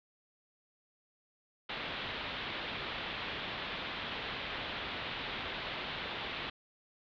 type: low-pass noise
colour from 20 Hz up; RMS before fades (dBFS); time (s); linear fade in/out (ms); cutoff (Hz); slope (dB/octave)
white; -40; 1.69-6.5; 5; 3800; 48
effects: none